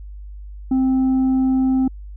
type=tone with tanh clipping; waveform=triangle; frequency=261.6 Hz; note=C4; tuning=in tune; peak=-15 dBFS; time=0.71-1.88 s; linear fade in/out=5 ms; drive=8 dB; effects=added 50 Hz sine -32 dBFS peak until 2.16 s